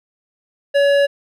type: tone with hard clipping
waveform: sine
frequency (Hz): 565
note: C#5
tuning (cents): +33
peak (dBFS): -13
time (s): 0.74-1.07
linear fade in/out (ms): 20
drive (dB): 12
effects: none